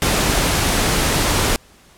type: noise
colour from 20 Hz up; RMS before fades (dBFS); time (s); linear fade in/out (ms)
pink; -17; 0.02-1.56; 0
effects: pink hiss -49 dBFS RMS until 1.97 s + low-pass 12000 Hz 12 dB/octave